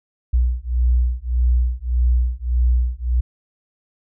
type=beating tone pair; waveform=sine; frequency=60.2 / 61.9 Hz; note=B1 / B1; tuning=-44 / +5 cents; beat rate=1.7 Hz; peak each=-18 dBFS; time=0.33-3.21 s; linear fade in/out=10 ms; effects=none